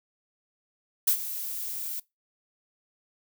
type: noise with ADSR envelope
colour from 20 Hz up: violet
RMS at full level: -20 dBFS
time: 1.07-2 s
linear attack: 9 ms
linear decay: 86 ms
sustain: -14 dB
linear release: 6 ms
effects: noise-tail reverb RT60 0.2 s tail -22 dB re dry